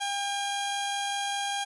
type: tone pair together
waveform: sawtooth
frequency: 802 / 3253 Hz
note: G5 / G#7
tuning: +39 / -37 cents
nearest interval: 2 octaves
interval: 2424 cents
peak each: -26 / -31 dBFS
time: 0-1.65 s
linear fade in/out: 20 ms
effects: resampled to 24000 Hz